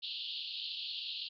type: band-pass noise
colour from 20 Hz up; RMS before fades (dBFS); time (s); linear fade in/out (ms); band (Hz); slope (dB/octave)
white; -41; 0.02-1.29; 20; 2800 to 4500; 96
effects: none